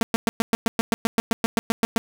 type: tone bursts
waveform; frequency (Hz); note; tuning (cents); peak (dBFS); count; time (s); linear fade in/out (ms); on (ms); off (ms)
sawtooth; 227.8; A#3; -40; -13; 16; 0.01-1.98; 0; 20; 110
effects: none